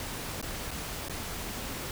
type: noise with dropouts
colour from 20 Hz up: pink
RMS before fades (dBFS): -37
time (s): 0-1.91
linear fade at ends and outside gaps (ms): 1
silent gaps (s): 0.414-0.426 / 0.708-0.712 / 1.085-1.096
effects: none